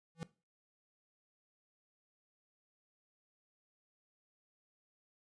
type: tone with exponential growth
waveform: square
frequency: 164.81 Hz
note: E3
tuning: in tune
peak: -36 dBFS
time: 0.15-0.23 s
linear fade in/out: 0 ms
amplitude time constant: 16 ms
effects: noise-tail reverb RT60 0.3 s tail -18 dB re dry + resampled to 22050 Hz